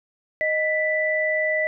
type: tone pair together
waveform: sine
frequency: 622.3 / 1979.3 Hz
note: D#5 / B6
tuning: 0 / +3 cents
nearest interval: octave + minor sixth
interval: 2003 cents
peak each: -23 / -22 dBFS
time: 0.41-1.67 s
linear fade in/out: 0 ms
effects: none